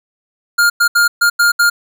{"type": "tone bursts at uneven times", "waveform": "square", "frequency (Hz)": 1410, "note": "F6", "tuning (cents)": 16, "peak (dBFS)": -9, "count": 6, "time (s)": [[0.58, 0.7], [0.8, 0.88], [0.95, 1.08], [1.21, 1.3], [1.39, 1.52], [1.59, 1.7]], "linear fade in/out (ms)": 10, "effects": []}